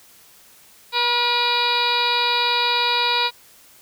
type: harmonic tone with a mistuned harmonic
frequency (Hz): 482.9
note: B4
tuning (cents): -39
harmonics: 1 / 2 / 3 / 4 / 5 / 6 / 7 / 8 / 9 / 10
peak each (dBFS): -30 / -22 / -29 / -33 / -25 / -32 / -33 / -22 / -29 / -29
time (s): 0.92-3.31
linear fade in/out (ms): 50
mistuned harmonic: 3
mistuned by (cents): -22
effects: white hiss -50 dBFS RMS until 3.81 s